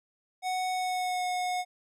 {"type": "tone with pitch glide", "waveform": "square", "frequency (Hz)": [740, 726.9], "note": ["F#5", "F#5"], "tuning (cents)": [0, -31], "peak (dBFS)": -29, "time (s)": [0.42, 1.65], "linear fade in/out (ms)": 50, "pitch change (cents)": -31, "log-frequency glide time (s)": [0.71, 1.25], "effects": ["low-pass 11000 Hz 12 dB/octave"]}